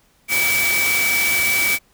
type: tone in noise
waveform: sine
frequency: 2293 Hz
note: D7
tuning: 42 cents flat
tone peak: -17 dBFS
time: 0.28-1.79 s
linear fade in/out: 50 ms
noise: white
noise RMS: -22 dBFS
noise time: 0.28-1.79 s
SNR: +2 dB
effects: pink hiss -58 dBFS RMS until 1.93 s